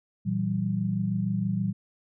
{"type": "chord", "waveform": "sine", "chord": "E diminished", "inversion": "second", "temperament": "equal with one note detuned", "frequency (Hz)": [116.54, 164.81, 191.19], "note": ["Bb2", "E3", "G3"], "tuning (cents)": [0, 0, -43], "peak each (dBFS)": [-30, -31, -27], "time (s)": [0.25, 1.73], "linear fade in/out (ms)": 20, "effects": []}